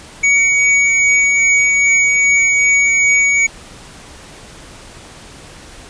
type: tone with tremolo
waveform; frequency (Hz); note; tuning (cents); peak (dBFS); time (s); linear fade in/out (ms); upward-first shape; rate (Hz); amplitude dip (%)
square; 2249; C#7; +24; -9; 0.23-3.47; 10; triangle; 2.5; 25
effects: pink hiss -37 dBFS RMS until 5.89 s + resampled to 22050 Hz